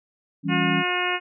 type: chord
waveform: sine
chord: C# diminished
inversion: first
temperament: equal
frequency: 164.81 / 196 / 277.2 Hz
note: E3 / G3 / C#4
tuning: 0 / 0 / 0 cents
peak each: -25 / -27 / -25 dBFS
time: 0.43-0.84 s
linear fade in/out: 50 ms
type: harmonic tone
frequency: 359.1 Hz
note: F4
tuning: 48 cents sharp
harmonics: 1 / 2 / 3 / 4 / 5 / 6 / 7 / 8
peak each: -30 / -30 / -30 / -30 / -30 / -30 / -30 / -30 dBFS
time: 0.48-1.2 s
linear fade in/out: 50 ms
effects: none